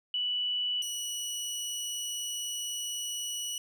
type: tone pair in turn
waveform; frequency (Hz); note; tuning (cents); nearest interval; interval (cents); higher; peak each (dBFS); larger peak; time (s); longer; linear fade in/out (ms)
sine / 20% pulse; 2960 / 2936; F#7 / F#7; 0 / -14; unison; 14; first; -28; neither; 0.14-0.82 / 0.82-3.58; second; 2
effects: none